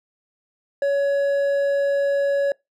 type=tone with hard clipping; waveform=sine; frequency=561 Hz; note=C#5; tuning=21 cents sharp; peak=-19 dBFS; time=0.82-2.52 s; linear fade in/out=2 ms; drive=5 dB; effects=noise-tail reverb RT60 0.2 s tail -25 dB re dry